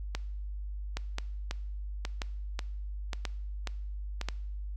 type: two click trains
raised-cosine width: 0.2 ms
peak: -16 / -17 dBFS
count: 5 / 7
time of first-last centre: 0.15-4.287 / 0.97-4.213 s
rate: 0.967 / 1.85 Hz
effects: noise-tail reverb RT60 0.7 s tail -20 dB re dry + added 50 Hz sine -35 dBFS peak until 4.76 s